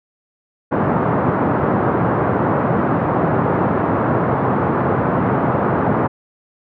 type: band-pass noise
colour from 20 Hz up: pink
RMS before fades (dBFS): -17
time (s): 0.71-6.08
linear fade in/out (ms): 20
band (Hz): 110 to 1300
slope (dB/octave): 24
effects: none